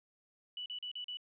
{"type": "tone bursts", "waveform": "sine", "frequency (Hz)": 2960, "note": "F#7", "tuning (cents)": 0, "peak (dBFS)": -39, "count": 5, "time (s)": [0.57, 1.171], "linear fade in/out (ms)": 2, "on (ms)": 89, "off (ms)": 39, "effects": []}